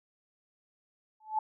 sine tone with exponential growth, 866 Hz, A5, 28 cents flat, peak -23 dBFS, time 1.2-1.39 s, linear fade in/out 5 ms, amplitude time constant 40 ms, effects none

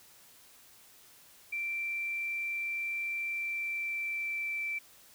sine tone with pitch glide, 2349 to 2331 Hz, D7 to D7, 0 to -14 cents, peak -32 dBFS, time 1.52-4.79 s, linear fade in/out 10 ms, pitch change -14 cents, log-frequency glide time 3.24-4.68 s, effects white hiss -58 dBFS RMS until 5.14 s

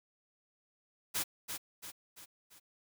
white noise with echo, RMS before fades -34 dBFS, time 1.14-1.24 s, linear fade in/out 20 ms, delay 340 ms, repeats 4, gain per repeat -6 dB, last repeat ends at 2.6 s, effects none

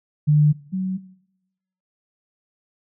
sine tone pair in turn, 149.5 / 187.52 Hz, D3 / F#3, +31 / +23 cents, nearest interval major third, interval 392 cents, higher second, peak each -12 / -21 dBFS, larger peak first, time 0.27-0.53 / 0.72-0.98 s, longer neither, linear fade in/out 20 ms, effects noise-tail reverb RT60 0.9 s tail -20 dB re dry

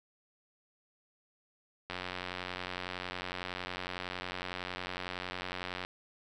click train, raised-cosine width 0.3 ms, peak -21 dBFS, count 360, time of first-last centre 1.9-5.849 s, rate 90.9 Hz, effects none

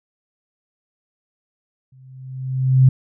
sine tone with exponential growth, 130.7 Hz, C3, 1 cent flat, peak -6 dBFS, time 1.92-2.89 s, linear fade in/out 5 ms, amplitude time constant 210 ms, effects none

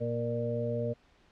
harmonic tone with a mistuned harmonic, 117.3 Hz, A#2, 11 cents sharp, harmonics 1 / 2 / 4 / 5, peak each -34 / -37 / -34 / -35 dBFS, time 0-0.94 s, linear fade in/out 20 ms, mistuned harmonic 5, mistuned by +21 cents, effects pink hiss -64 dBFS RMS until 1.31 s + low-pass 4000 Hz 12 dB/octave

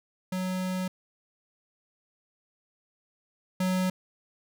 square tone pair in turn, 185 / 185 Hz, F#3 / F#3, 0 / 0 cents, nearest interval unison, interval 0 cents, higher neither, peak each -29 / -25 dBFS, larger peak second, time 0.32-0.88 / 3.6-3.9 s, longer first, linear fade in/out 5 ms, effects none

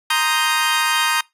20% pulse chord, C minor seventh, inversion third, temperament equal, 932.3 / 1046.5 / 1244.5 / 1568 Hz, Bb5 / C6 / Eb6 / G6, 0 / 0 / 0 / 0 cents, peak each -16 / -21 / -16 / -17 dBFS, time 0.1-1.21 s, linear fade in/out 5 ms, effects noise-tail reverb RT60 0.2 s tail -23 dB re dry + resampled to 32000 Hz

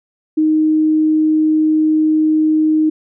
sine tone, 311.1 Hz, D#4, in tune, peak -10 dBFS, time 0.37-2.9 s, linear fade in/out 10 ms, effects none

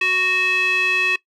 square tone with band-pass filter, 370 Hz, F#4, in tune, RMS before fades -19 dBFS, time 0.01-1.16 s, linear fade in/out 5 ms, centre 2400 Hz, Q 7.9, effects noise-tail reverb RT60 0.1 s tail -19 dB re dry

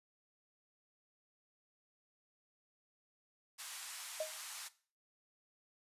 white band-pass noise, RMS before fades -48 dBFS, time 3.58-4.69 s, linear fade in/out 20 ms, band 830 to 11000 Hz, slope 24 dB/octave
sine tone with exponential decay, 626 Hz, D#5, 10 cents sharp, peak -32 dBFS, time 4.2-4.34 s, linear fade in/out 5 ms, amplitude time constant 29 ms
effects noise-tail reverb RT60 0.4 s tail -17 dB re dry + resampled to 32000 Hz

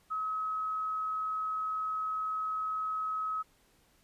sine tone, 1279 Hz, D#6, 47 cents sharp, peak -31 dBFS, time 0.1-3.43 s, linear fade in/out 20 ms, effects pink hiss -67 dBFS RMS until 4.03 s + resampled to 32000 Hz

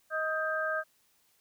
sine tone cluster, 628 / 1254 / 1584 Hz, D#5 / D#6 / G6, +16 / +13 / +18 cents, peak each -33 / -35 / -32 dBFS, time 0.1-0.84 s, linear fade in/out 50 ms, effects white hiss -69 dBFS RMS until 1.4 s

